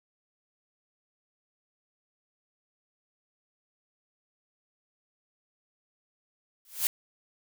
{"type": "noise with exponential growth", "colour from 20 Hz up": "blue", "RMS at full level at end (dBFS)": -22, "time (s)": [6.65, 6.87], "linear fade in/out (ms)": 1, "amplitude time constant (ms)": 46, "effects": []}